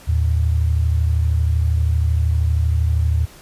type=tone pair together; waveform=sine; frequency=78.34 / 111.1 Hz; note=D#2 / A2; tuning=+12 / +17 cents; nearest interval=tritone; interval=605 cents; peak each=-15 / -21 dBFS; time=0.07-3.26 s; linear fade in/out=20 ms; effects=pink hiss -44 dBFS RMS until 3.41 s + resampled to 32000 Hz